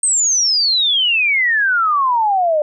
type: exponential sweep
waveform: sine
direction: down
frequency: 8500 to 587.3 Hz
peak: -12 dBFS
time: 0.03-2.62 s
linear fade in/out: 2 ms
effects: none